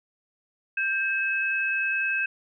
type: tone pair together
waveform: sine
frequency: 1578 / 2578 Hz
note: G6 / E7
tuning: +11 / -39 cents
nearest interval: minor sixth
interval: 850 cents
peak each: -26 / -26 dBFS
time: 0.77-2.26 s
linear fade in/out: 5 ms
effects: none